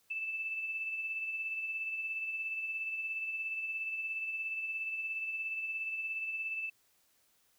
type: tone with tremolo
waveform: sine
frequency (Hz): 2637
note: E7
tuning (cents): 0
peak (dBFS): -33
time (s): 0.1-6.7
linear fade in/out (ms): 10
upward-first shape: sine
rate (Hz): 17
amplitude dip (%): 40
effects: white hiss -71 dBFS RMS until 7.58 s